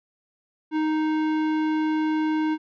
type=tone with tanh clipping; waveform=sine; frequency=311.1 Hz; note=D#4; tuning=in tune; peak=-23 dBFS; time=0.71-2.58 s; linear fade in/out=50 ms; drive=16 dB; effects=none